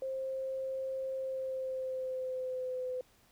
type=tone with pitch glide; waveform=sine; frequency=529 to 507.2 Hz; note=C5 to B4; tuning=+19 to +46 cents; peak=-34 dBFS; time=0.02-3.01 s; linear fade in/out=2 ms; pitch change=-73 cents; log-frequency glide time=1.15-2.88 s; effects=pink hiss -66 dBFS RMS until 3.31 s